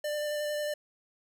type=tone with vibrato; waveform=square; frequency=595 Hz; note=D5; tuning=22 cents sharp; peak=-31 dBFS; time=0.04-0.74 s; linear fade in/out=5 ms; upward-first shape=square; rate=11 Hz; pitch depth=9 cents each way; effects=none